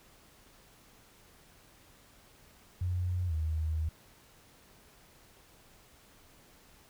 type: tone with pitch glide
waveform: sine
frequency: 90.1 to 78.89 Hz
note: F#2 to D#2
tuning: -45 to +24 cents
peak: -29 dBFS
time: 2.81-3.89 s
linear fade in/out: 5 ms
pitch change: -231 cents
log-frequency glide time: 3.27-3.33 s
effects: pink hiss -60 dBFS RMS until 6.89 s